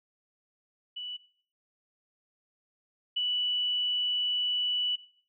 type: tone pair in turn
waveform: sine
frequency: 2960 / 2960 Hz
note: F#7 / F#7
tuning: 0 / 0 cents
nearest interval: unison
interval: 0 cents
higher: neither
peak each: -35 / -26 dBFS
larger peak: second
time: 0.96-1.17 / 3.16-4.96 s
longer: second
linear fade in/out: 10 ms
effects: noise-tail reverb RT60 0.5 s tail -17 dB re dry